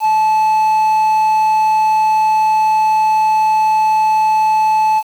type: tone with quantisation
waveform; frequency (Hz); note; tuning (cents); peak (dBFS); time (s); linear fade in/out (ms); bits
triangle; 868; A5; -24; -8; 0-5.03; 50; 6
effects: none